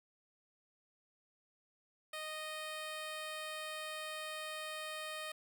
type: tone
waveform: 10% pulse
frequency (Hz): 620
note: D#5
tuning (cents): -6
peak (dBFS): -33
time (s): 2.13-5.32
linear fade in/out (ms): 5
effects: none